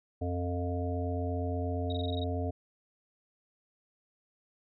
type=harmonic tone; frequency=88.5 Hz; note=F2; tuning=23 cents sharp; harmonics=1 / 3 / 5 / 7 / 8; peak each=-32 / -37 / -39 / -40 / -41 dBFS; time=0.21-2.51 s; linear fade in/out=10 ms
type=tone bursts; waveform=sine; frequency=3784 Hz; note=A#7; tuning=25 cents sharp; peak=-39 dBFS; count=8; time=1.9-2.239 s; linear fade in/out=2 ms; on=24 ms; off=21 ms
effects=none